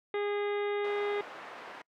harmonic tone, 410 Hz, G#4, 22 cents flat, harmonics 1 / 2 / 3 / 4 / 5 / 6 / 7 / 8 / 9, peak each -30 / -40 / -43 / -46 / -41 / -51 / -55 / -54 / -52 dBFS, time 0.14-1.21 s, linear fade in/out 2 ms
pink band-pass noise, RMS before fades -46 dBFS, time 0.84-1.82 s, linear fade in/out 5 ms, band 620 to 1800 Hz, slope 12 dB/octave
effects noise-tail reverb RT60 0.1 s tail -26 dB re dry

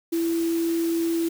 sine tone in noise, 333.1 Hz, E4, 18 cents sharp, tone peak -21 dBFS, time 0.12-1.29 s, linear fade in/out 10 ms, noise white, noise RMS -38 dBFS, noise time 0.12-1.29 s, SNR +14 dB, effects none

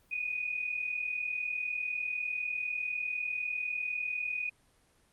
sine tone pair together, 2444 / 2484 Hz, D#7 / D#7, -32 / -3 cents, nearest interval unison, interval 29 cents, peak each -38 / -33 dBFS, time 0.11-4.5 s, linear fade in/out 10 ms, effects pink hiss -67 dBFS RMS until 5.12 s + Opus 32 kbps

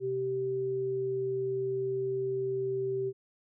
sine tone pair together, 129.2 / 388.2 Hz, C3 / G4, -21 / -17 cents, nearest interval octave + perfect fifth, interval 1904 cents, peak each -40 / -29 dBFS, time 0-3.13 s, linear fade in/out 50 ms, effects none

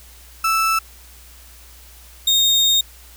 35% pulse tone pair in turn, 1318.5 / 3699 Hz, E6 / A#7, 0 / -14 cents, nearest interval octave + tritone, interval 1786 cents, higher second, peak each -14 / -11 dBFS, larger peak second, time 0.44-0.79 / 2.27-2.81 s, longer second, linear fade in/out 5 ms, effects added 60 Hz sine -44 dBFS peak until 3.16 s + white hiss -46 dBFS RMS until 3.16 s

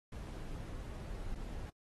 brown noise with dropouts, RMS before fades -43 dBFS, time 0.12-1.7 s, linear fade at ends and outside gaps 5 ms, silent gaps 1.347-1.355 s, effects AAC 32 kbps

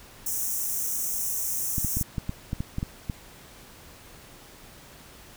white high-pass noise, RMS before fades -29 dBFS, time 0.26-2.03 s, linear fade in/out 5 ms, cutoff 5600 Hz, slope 96 dB/octave
clicks, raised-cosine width 5 ms, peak -16 dBFS, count 11, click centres 1.782 / 1.847 / 1.97 / 2.012 / 2.182 / 2.294 / 2.531 / 2.605 / 2.784 / 2.829 / 3.098 s
effects pink hiss -49 dBFS RMS until 5.36 s

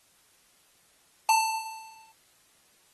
square tone with exponential decay, 887 Hz, A5, 14 cents sharp, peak -18 dBFS, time 1.29-2.12 s, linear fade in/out 2 ms, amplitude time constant 180 ms, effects white hiss -63 dBFS RMS until 2.93 s + AAC 32 kbps

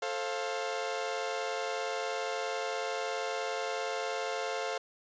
sawtooth chord, F major, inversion first, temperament equal with one note detuned, 440 / 531.5 / 698.5 Hz, A4 / C5 / F5, 0 / +27 / 0 cents, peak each -33 dBFS, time 0.02-4.78 s, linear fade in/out 5 ms, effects resampled to 16000 Hz

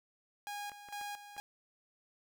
sawtooth tone with tremolo, 820 Hz, G#5, 22 cents flat, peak -36 dBFS, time 0.47-1.4 s, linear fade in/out 0 ms, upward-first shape square, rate 2.2 Hz, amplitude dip 70%
clicks, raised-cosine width 0.5 ms, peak -38 dBFS, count 4, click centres 0.718 / 0.887 / 1.013 / 1.366 s
effects none

